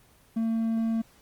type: tone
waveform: triangle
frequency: 225.9 Hz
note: A3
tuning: 46 cents sharp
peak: -22 dBFS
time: 0.36-1.02 s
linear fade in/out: 10 ms
effects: pink hiss -59 dBFS RMS until 1.21 s + Opus 24 kbps